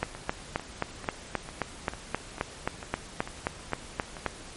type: two click trains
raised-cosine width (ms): 0.5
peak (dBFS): -23 / -11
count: 10 / 17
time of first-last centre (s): 0.15-4.168 / 0.03-4.263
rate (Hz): 2.24 / 3.78
effects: pink hiss -45 dBFS RMS until 4.56 s + MP3 48 kbps